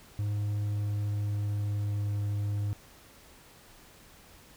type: tone with pitch glide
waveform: triangle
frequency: 103.6 to 102.65 Hz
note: G#2 to G#2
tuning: -4 to -20 cents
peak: -26 dBFS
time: 0.19-2.73 s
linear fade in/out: 0 ms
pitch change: -16 cents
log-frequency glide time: 0.65-2.19 s
effects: pink hiss -55 dBFS RMS until 4.56 s